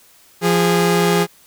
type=tone pair together; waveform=sawtooth; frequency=173.04 / 410.7 Hz; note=F3 / G#4; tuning=-16 / -19 cents; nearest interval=octave + minor third; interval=1497 cents; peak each=-12 dBFS; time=0.41-1.27 s; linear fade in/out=50 ms; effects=white hiss -50 dBFS RMS until 1.46 s